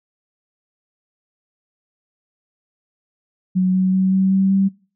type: tone with pitch steps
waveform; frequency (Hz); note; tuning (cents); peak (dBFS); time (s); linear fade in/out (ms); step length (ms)
sine; 185 / 186.83 / 188.67 / 190.53 / 192.41 / 194.31; F#3 / F#3 / F#3 / G3 / G3 / G3; 0 / +17 / +34 / -49 / -32 / -15; -13; 3.55-4.69; 20; 190
effects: noise-tail reverb RT60 0.4 s tail -24 dB re dry